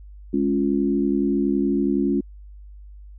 sine chord, Db major, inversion second, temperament equal, 207.7 / 277.2 / 349.2 Hz, Ab3 / Db4 / F4, 0 / 0 / 0 cents, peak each -23 / -21 / -24 dBFS, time 0.33-2.21 s, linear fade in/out 10 ms, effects added 50 Hz sine -39 dBFS peak until 3.18 s

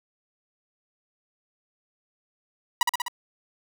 sawtooth tone with echo, 970 Hz, B5, 31 cents flat, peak -13 dBFS, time 2.81-2.83 s, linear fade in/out 2 ms, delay 63 ms, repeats 4, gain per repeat -3 dB, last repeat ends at 3.082 s, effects none

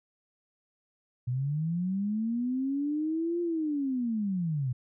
sine linear two-way sweep, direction up then down, 120 to 349.2 to 120 Hz, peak -27 dBFS, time 1.27-4.73 s, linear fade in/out 10 ms, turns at 3.41 s, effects none

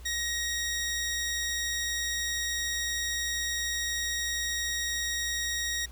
15% pulse tone, 1883 Hz, A#6, 17 cents sharp, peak -23 dBFS, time 0.05-5.86 s, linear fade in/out 10 ms, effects added 60 Hz sine -43 dBFS peak until 5.91 s + pink hiss -55 dBFS RMS until 5.91 s

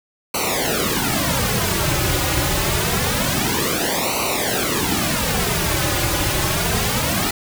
pink noise with flanger, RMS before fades -20 dBFS, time 0.34-7.31 s, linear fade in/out 5 ms, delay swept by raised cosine 0.58 to 4.48 ms, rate 0.26 Hz, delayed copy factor -1, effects none

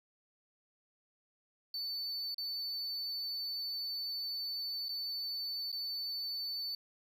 triangle tone with dropouts, 4506 Hz, C#8, 28 cents sharp, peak -35 dBFS, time 1.74-6.75 s, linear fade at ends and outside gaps 2 ms, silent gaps 2.345-2.381 / 4.885-4.891 / 5.718-5.726 s, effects 12-bit

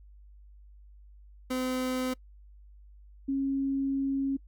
30% pulse / sine tone pair in turn, 256 / 272.7 Hz, C4 / C#4, -38 / -28 cents, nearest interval minor second, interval 110 cents, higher second, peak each -26 / -26 dBFS, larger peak neither, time 1.5-2.14 / 3.28-4.37 s, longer second, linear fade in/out 10 ms, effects noise-tail reverb RT60 0.1 s tail -24 dB re dry + added 50 Hz sine -50 dBFS peak until 4.47 s

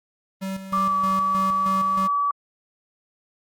square tone with tremolo, 192 Hz, G3, 36 cents flat, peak -27 dBFS, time 0.41-2.08 s, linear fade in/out 20 ms, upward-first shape square, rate 3.2 Hz, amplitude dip 60%
sine tone with pitch glide, 1172 to 1145.9 Hz, D6 to D6, -4 to -43 cents, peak -19 dBFS, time 0.73-2.31 s, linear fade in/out 2 ms, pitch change -39 cents, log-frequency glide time 0.84-0.96 s
effects Opus 32 kbps

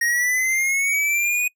square linear sweep, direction up, 1864.7 to 2489 Hz, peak -19 dBFS, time 0.01-1.48 s, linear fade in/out 5 ms, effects noise-tail reverb RT60 0.1 s tail -24 dB re dry

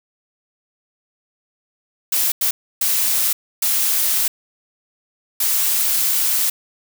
blue noise bursts at uneven times, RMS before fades -18 dBFS, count 5, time 2.12-2.32 / 2.41-2.51 / 2.81-3.33 / 3.62-4.28 / 5.4-6.5 s, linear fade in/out 5 ms, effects none

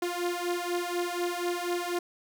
sawtooth beating tone pair, 349.2 / 353.3 Hz, F4 / F4, 0 / +20 cents, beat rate 4.1 Hz, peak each -28 dBFS, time 0.02-1.99 s, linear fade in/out 5 ms, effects none

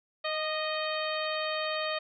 harmonic tone with a mistuned harmonic, 622.3 Hz, D#5, in tune, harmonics 1 / 2 / 3 / 4 / 5 / 6 / 7, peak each -33 / -36 / -38 / -39 / -40 / -41 / -41 dBFS, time 0.24-1.99 s, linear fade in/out 10 ms, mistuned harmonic 2, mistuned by -22 cents, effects none

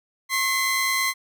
sawtooth tone pair together, 1077.1 / 2045 Hz, C6 / C7, +50 / -40 cents, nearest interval major seventh, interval 1110 cents, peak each -22 / -19 dBFS, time 0.29-1.14 s, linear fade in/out 50 ms, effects none

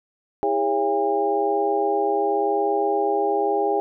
sine tone cluster, 325.2 / 406.1 / 555 / 680 / 808 Hz, E4 / G#4 / C#5 / F5 / G#5, -23 / -39 / +2 / -46 / -48 cents, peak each -30 / -22 / -29 / -28 / -23 dBFS, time 0.43-3.8 s, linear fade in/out 0 ms, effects none

